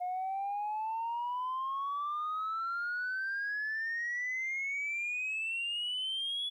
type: exponential sweep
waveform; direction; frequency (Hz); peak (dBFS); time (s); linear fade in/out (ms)
sine; up; 715 to 3416; -31; 0-6.5; 20
effects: tanh soft clip ceiling -30 dBFS + 12-bit